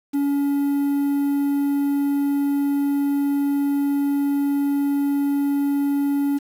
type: tone with quantisation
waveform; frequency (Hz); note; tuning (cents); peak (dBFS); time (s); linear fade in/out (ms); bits
triangle; 282.8; C#4; +35; -16; 0.13-6.39; 20; 7
effects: none